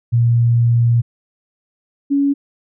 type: tone pair in turn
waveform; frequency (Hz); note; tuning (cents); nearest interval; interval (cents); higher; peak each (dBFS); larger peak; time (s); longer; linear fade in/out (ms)
sine; 118.1 / 280.9; A#2 / C#4; +23 / +23; octave + minor third; 1500; second; -10 / -12; first; 0.12-1.02 / 2.1-2.34; first; 20
effects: none